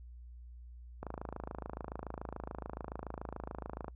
click train, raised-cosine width 1 ms, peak -26 dBFS, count 78, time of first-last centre 1.03-3.882 s, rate 27 Hz, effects noise-tail reverb RT60 0.1 s tail -26 dB re dry + added 60 Hz sine -48 dBFS peak until 3.95 s

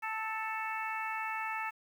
harmonic tone with a mistuned harmonic, 441.4 Hz, A4, 5 cents sharp, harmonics 2 / 3 / 4 / 5 / 6, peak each -38 / -40 / -41 / -42 / -43 dBFS, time 0.02-1.71 s, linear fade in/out 20 ms, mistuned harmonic 3, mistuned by -17 cents, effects 10-bit

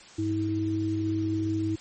sine tone pair together, 101.3 / 321.6 Hz, G#2 / E4, -43 / -43 cents, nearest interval octave + minor sixth, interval 2000 cents, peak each -30 / -26 dBFS, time 0.18-1.76 s, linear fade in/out 10 ms, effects white hiss -49 dBFS RMS until 1.8 s + MP3 32 kbps

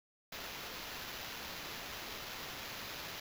violet noise with sample-and-hold, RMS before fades -45 dBFS, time 0.32-3.2 s, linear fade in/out 5 ms, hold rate 8820 Hz, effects none

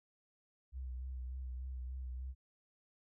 sine tone with vibrato, 63.7 Hz, C2, 46 cents flat, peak -40 dBFS, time 0.72-2.35 s, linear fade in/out 50 ms, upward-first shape sine, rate 3.4 Hz, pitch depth 38 cents each way, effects none

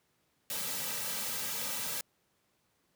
white noise with comb filter, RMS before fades -36 dBFS, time 0.5-2.01 s, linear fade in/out 2 ms, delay 2.8 ms, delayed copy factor -1, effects pink hiss -74 dBFS RMS until 2.95 s + high-pass 100 Hz 12 dB/octave

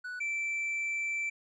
triangle tone pair in turn, 1480 / 2333 Hz, F#6 / D7, 0 / -12 cents, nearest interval minor sixth, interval 788 cents, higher second, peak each -35 / -29 dBFS, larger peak second, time 0.04-0.2 / 0.2-1.3 s, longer second, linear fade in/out 10 ms, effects resampled to 22050 Hz

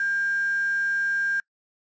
sine tone with quantisation, 1600 Hz, G6, 35 cents sharp, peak -22 dBFS, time 0-1.4 s, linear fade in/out 2 ms, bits 7, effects noise-tail reverb RT60 0.1 s tail -25 dB re dry + resampled to 16000 Hz

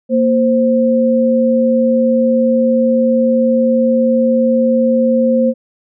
sine tone pair together, 233.1 / 523.3 Hz, A#3 / C5, 0 / 0 cents, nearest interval octave + major second, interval 1400 cents, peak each -12 dBFS, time 0.09-5.54 s, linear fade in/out 50 ms, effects none

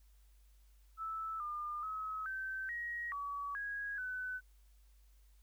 sine tone with pitch steps, 1313 / 1205 / 1282 / 1546 / 1893 / 1137 / 1651 / 1506 Hz, E6 / D6 / E6 / G6 / A#6 / C#6 / G#6 / F#6, -7 / +44 / -49 / -24 / +26 / +44 / -11 / +30 cents, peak -38 dBFS, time 0.97-4.41 s, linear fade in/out 50 ms, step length 430 ms, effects added 50 Hz sine -61 dBFS peak until 5.42 s + white hiss -75 dBFS RMS until 5.42 s

